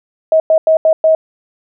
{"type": "tone bursts at uneven times", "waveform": "sine", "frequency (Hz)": 637, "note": "D#5", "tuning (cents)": 41, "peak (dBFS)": -6, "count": 5, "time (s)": [[0.32, 0.4], [0.5, 0.58], [0.67, 0.77], [0.85, 0.93], [1.04, 1.15]], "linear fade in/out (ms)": 2, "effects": []}